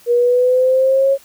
sine exponential sweep, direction up, 475.7 to 551 Hz, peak -10 dBFS, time 0.06-1.18 s, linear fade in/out 50 ms, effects white hiss -47 dBFS RMS until 1.24 s

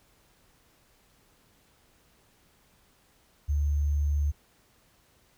sine tone with sample-and-hold, 73 Hz, D2, 10 cents flat, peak -23 dBFS, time 3.48-4.32 s, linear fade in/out 20 ms, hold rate 6300 Hz, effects pink hiss -64 dBFS RMS until 5.37 s

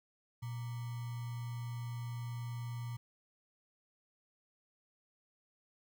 sine tone with sample-and-hold, 119.5 Hz, A#2, 43 cents sharp, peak -38 dBFS, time 0.42-2.97 s, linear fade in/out 10 ms, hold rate 1050 Hz, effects none

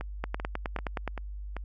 two click trains, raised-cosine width 0.5 ms, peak -21 / -16 dBFS, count 5 / 9, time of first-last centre 0.01-1.566 / 0.24-1.077 s, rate 2.57 / 9.56 Hz, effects added 50 Hz sine -36 dBFS peak until 1.64 s

